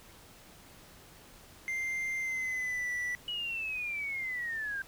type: tone with pitch glide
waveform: triangle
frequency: 2093 to 1964.2 Hz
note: C7 to B6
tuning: 0 to -10 cents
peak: -30 dBFS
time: 1.68-3.15 s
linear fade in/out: 0 ms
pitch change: -110 cents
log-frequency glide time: 2.19-2.91 s
type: linear sweep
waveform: sine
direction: down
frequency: 2937 to 1568 Hz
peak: -33 dBFS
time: 3.28-4.82 s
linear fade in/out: 2 ms
effects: pink hiss -55 dBFS RMS until 4.87 s